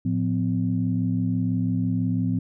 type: tone cluster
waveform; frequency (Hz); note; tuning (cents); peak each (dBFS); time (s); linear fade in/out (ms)
sine; 111.1 / 177.1 / 255.4; A2 / F3 / C4; +17 / +24 / -42; -25; 0.05-2.39; 5
effects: tanh soft clip ceiling -11 dBFS

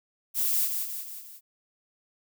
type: noise with echo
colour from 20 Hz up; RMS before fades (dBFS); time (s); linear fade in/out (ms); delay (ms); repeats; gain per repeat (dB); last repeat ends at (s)
violet; -26; 0.34-0.69; 50; 180; 4; -5; 1.41
effects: none

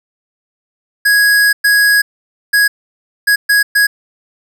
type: tone bursts at uneven times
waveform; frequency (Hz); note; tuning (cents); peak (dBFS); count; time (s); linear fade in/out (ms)
square; 1661.2; G#6; 0; -8; 6; 1.05-1.53 / 1.64-2.02 / 2.53-2.68 / 3.27-3.36 / 3.49-3.63 / 3.75-3.87; 10
effects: none

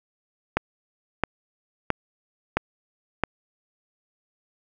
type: click train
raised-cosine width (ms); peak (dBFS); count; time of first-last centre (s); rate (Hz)
0.5; -5; 5; 0.57-3.237; 1.5
effects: none

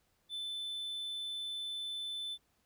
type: tone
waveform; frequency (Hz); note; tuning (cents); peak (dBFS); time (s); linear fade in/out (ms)
triangle; 3520; A7; 0; -36; 0.29-2.38; 50
effects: pink hiss -75 dBFS RMS until 2.65 s

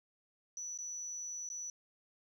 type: tone with dropouts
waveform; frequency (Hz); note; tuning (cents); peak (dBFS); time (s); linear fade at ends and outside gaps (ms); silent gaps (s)
sine; 5930; F#8; +3; -39; 0.57-1.7; 1; 0.776-0.787 / 1.49-1.5
effects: tanh soft clip ceiling -35 dBFS + 13-bit

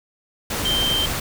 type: tone in noise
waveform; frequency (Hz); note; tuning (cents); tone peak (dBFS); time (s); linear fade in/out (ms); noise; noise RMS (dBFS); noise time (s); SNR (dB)
sine; 3136; G7; 0; -19; 0.65-1.06; 5; pink; -25; 0.5-1.2; +3
effects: none

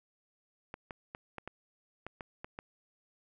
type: clicks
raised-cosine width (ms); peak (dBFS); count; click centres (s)
0.5; -26; 9; 0.741 / 0.908 / 1.149 / 1.383 / 1.476 / 2.066 / 2.208 / 2.445 / 2.589
effects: none

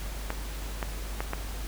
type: clicks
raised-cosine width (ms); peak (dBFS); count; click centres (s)
0.5; -15; 4; 0.304 / 0.828 / 1.205 / 1.334
effects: added 50 Hz sine -34 dBFS peak until 1.67 s + pink hiss -42 dBFS RMS until 1.67 s

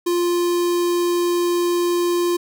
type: tone with notch filter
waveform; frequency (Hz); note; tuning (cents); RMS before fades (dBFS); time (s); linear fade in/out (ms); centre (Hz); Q
square; 349.2; F4; 0; -19; 0.06-2.37; 10; 2000; 1.3
effects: none

